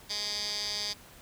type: tone with band-pass filter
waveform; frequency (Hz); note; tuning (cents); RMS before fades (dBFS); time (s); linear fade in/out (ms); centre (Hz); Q
15% pulse; 207.6; G#3; 0; -34; 0.09-0.94; 20; 4700; 4.6
effects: pink hiss -53 dBFS RMS until 1.21 s